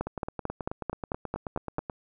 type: two click trains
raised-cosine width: 1 ms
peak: -19 / -15 dBFS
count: 18 / 9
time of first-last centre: 0.07-1.898 / 0.01-1.784 s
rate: 9.3 / 4.51 Hz
effects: none